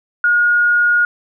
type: tone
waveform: sine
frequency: 1436 Hz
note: F6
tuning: 48 cents sharp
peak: -10 dBFS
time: 0.24-1.05 s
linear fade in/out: 2 ms
effects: none